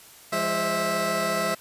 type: tone cluster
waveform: 20% pulse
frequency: 170.7 / 204.8 / 526 / 656 Hz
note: F3 / G#3 / C5 / E5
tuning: -39 / -24 / +9 / -9 cents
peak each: -29 / -27 / -28 / -20 dBFS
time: 0.32-1.55 s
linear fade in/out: 10 ms
effects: white hiss -49 dBFS RMS until 1.6 s + resampled to 32000 Hz